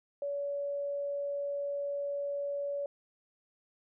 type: tone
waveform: sine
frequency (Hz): 568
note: C#5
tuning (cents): +42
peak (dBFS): -32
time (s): 0.22-2.86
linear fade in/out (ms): 2
effects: none